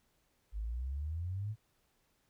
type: exponential sweep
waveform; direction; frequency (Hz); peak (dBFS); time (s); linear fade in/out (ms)
sine; up; 50.1 to 111.5; -35; 0.52-1.56; 50
effects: pink hiss -75 dBFS RMS until 2.29 s